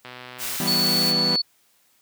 click train, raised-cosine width 0.3 ms, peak -22 dBFS, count 65, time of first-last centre 0.05-0.562 s, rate 125 Hz
white high-pass noise, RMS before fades -29 dBFS, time 0.38-1.14 s, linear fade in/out 50 ms, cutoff 1200 Hz, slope 12 dB/octave
sawtooth chord, E minor, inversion none, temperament equal, 164.81 / 196 / 246.9 Hz, E3 / G3 / B3, 0 / 0 / 0 cents, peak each -25 / -25 / -25 dBFS, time 0.6-1.36 s, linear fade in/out 0 ms
sine tone, 4436 Hz, C#8, in tune, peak -19 dBFS, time 0.67-1.42 s, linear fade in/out 10 ms
effects white hiss -62 dBFS RMS until 2.01 s + high-pass 80 Hz 12 dB/octave

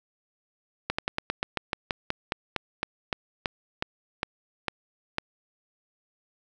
slowing click train, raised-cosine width 0.3 ms, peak -10 dBFS, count 19, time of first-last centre 0.9-5.184 s, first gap 85 ms, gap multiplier 1.11, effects none

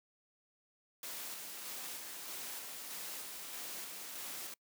white noise with tremolo, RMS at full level -44 dBFS, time 1.03-4.54 s, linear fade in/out 2 ms, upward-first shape square, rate 1.6 Hz, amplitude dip 25%, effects noise-tail reverb RT60 0.1 s tail -25 dB re dry + high-pass 200 Hz 12 dB/octave

